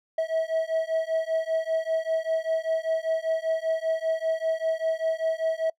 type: beating tone pair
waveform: triangle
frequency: 644 / 649.1 Hz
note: E5 / E5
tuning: -41 / -27 cents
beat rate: 5.1 Hz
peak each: -25 dBFS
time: 0.18-5.7 s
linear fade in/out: 5 ms
effects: noise-tail reverb RT60 0.1 s tail -26 dB re dry